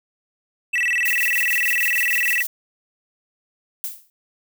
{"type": "tone with vibrato", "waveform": "triangle", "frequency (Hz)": 2267, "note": "C#7", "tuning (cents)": 38, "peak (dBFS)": -16, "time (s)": [0.73, 2.43], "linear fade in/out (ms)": 10, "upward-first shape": "square", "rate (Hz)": 20, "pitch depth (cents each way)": 270}
{"type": "noise with tremolo", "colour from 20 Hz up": "violet", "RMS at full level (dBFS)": -25, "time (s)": [1.05, 2.47], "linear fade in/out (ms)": 5, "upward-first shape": "triangle", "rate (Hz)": 6.6, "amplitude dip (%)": 65}
{"type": "noise with exponential decay", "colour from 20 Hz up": "violet", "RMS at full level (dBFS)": -24, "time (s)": [3.84, 4.1], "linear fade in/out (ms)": 0, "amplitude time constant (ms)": 55}
{"effects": []}